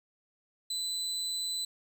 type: tone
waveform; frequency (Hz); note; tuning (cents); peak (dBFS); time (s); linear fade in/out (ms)
30% pulse; 4006; B7; +24; -29; 0.7-1.65; 5
effects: none